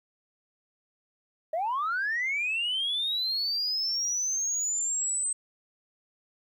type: linear sweep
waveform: sine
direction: up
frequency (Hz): 608 to 8270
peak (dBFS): -25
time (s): 1.53-5.33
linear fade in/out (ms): 5
effects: tanh soft clip ceiling -23 dBFS + 11-bit